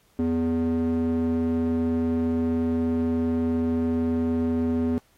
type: tone with band-pass filter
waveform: square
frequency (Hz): 82.41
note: E2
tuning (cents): 0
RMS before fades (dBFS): -24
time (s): 0.19-4.98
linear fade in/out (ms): 0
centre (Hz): 300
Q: 6
effects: pink hiss -63 dBFS RMS until 5.17 s + AAC 48 kbps